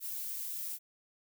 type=noise; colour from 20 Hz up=violet; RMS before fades=-39 dBFS; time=0-0.79 s; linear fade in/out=50 ms; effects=none